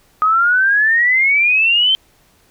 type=exponential sweep; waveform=sine; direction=up; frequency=1246 to 3136 Hz; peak=-10 dBFS; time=0.22-1.95 s; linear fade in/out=0 ms; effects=pink hiss -54 dBFS RMS until 2.5 s